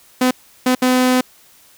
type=tone bursts at uneven times; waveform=sawtooth; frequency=253.7 Hz; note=B3; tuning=47 cents sharp; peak=-8 dBFS; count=3; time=0.21-0.31 / 0.66-0.75 / 0.82-1.21 s; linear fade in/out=5 ms; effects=white hiss -49 dBFS RMS until 1.77 s